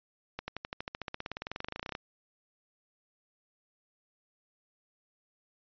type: accelerating click train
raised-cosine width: 0.3 ms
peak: -20 dBFS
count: 30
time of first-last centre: 0.39-1.951 s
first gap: 90 ms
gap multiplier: 0.96
effects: resampled to 11025 Hz